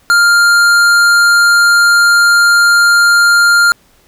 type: tone with hard clipping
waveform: sine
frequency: 1400 Hz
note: F6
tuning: 4 cents sharp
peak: -7 dBFS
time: 0.1-3.72 s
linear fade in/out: 0 ms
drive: 13 dB
effects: pink hiss -50 dBFS RMS until 4.07 s